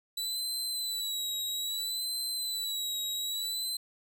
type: tone with vibrato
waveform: sawtooth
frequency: 3951 Hz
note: B7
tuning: in tune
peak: -29 dBFS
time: 0.17-3.77 s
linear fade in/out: 5 ms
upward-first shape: sine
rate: 0.61 Hz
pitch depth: 57 cents each way
effects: none